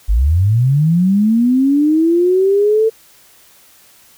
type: linear sweep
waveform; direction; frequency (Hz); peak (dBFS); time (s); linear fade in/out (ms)
sine; up; 46.06 to 449.7; -9; 0.08-2.9; 20
effects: white hiss -47 dBFS RMS until 4.17 s